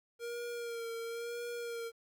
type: tone with vibrato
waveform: square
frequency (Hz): 467.8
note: A#4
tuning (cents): +6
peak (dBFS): -39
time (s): 0.19-1.92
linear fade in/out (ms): 50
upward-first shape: sine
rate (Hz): 0.98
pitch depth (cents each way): 32
effects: 12-bit